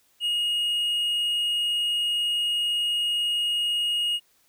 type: tone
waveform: triangle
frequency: 2871 Hz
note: F7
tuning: 47 cents sharp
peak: -21 dBFS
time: 0.2-4.2 s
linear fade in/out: 50 ms
effects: white hiss -64 dBFS RMS until 4.48 s